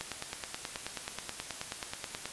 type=click train; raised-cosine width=0.2 ms; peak=-18 dBFS; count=22; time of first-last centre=0.01-2.256 s; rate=9.35 Hz; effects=white hiss -44 dBFS RMS until 2.32 s + resampled to 24000 Hz

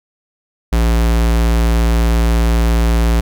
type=tone; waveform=square; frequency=57.3 Hz; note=A#1; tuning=29 cents flat; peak=-11 dBFS; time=0.72-3.21 s; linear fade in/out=10 ms; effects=none

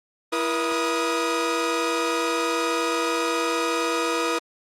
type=tone cluster; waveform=sawtooth; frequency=332.8 / 479.7 / 1243 Hz; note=E4 / A#4 / D#6; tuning=+17 / +50 / -2 cents; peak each=-23 / -22 / -23 dBFS; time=0.32-4.39 s; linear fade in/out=10 ms; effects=low-pass 9000 Hz 12 dB/octave + Opus 32 kbps

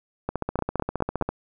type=two click trains; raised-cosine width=1 ms; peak=-10 / -12 dBFS; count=4 / 16; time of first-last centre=0.59-1.212 / 0.29-1.29 s; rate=4.82 / 15 Hz; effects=none

